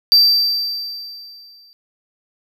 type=tone with exponential decay; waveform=triangle; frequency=4674 Hz; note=D8; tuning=9 cents flat; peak=-5 dBFS; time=0.12-1.73 s; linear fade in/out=0 ms; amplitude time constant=350 ms; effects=none